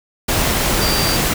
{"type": "tone in noise", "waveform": "sine", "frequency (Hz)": 4699, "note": "D8", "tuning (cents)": 0, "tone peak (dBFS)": -21, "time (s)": [0.81, 1.17], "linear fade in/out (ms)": 10, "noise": "pink", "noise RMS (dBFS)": -17, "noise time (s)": [0.28, 1.34], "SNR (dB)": -7, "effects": []}